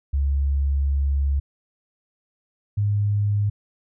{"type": "tone pair in turn", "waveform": "sine", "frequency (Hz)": [69.6, 102.9], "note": ["C#2", "G#2"], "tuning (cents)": [8, -16], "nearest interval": "perfect fifth", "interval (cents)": 676, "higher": "second", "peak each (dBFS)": -18, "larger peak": "neither", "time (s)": [[0.13, 1.4], [2.77, 3.5]], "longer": "first", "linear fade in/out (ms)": 10, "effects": []}